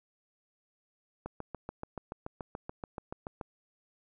click train, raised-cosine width 1 ms, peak -24 dBFS, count 16, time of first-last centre 1.26-3.412 s, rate 6.97 Hz, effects none

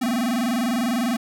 square tone with vibrato, 240 Hz, B3, 49 cents flat, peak -21 dBFS, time 0.01-1.17 s, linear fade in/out 10 ms, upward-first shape square, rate 20 Hz, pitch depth 130 cents each way, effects none

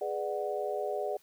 sine chord, G# half-diminished seventh, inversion none, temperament equal with one note detuned, 415.3 / 493.9 / 594.2 / 740 Hz, G#4 / B4 / D5 / F#5, 0 / 0 / +20 / 0 cents, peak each -35 / -39 / -35 / -37 dBFS, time 0.01-1.17 s, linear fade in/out 5 ms, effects white hiss -64 dBFS RMS until 1.22 s

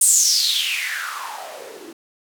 blue noise with band-pass filter sweep, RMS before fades -21 dBFS, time 0.01-1.93 s, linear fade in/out 5 ms, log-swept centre 9100 to 300 Hz, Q 6.5, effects none

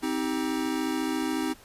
square chord, C minor, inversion none, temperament equal with one note detuned, 261.6 / 315.7 / 392 Hz, C4 / Eb4 / G4, 0 / +25 / 0 cents, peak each -31 / -30 / -36 dBFS, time 0.02-1.54 s, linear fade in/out 20 ms, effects pink hiss -53 dBFS RMS until 1.64 s + resampled to 32000 Hz

